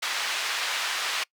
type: band-pass noise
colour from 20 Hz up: white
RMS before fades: -29 dBFS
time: 0.02-1.24 s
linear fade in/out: 10 ms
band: 930 to 3700 Hz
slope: 12 dB/octave
effects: noise-tail reverb RT60 0.1 s tail -25 dB re dry